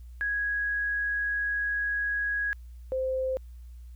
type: tone pair in turn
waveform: sine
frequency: 1659 / 520.9 Hz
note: G#6 / C5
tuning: -2 / -8 cents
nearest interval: octave + minor sixth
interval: 2006 cents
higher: first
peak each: -26 dBFS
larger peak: neither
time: 0.21-2.53 / 2.92-3.37 s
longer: first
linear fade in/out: 0 ms
effects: added 60 Hz sine -42 dBFS peak until 3.95 s + white hiss -69 dBFS RMS until 3.95 s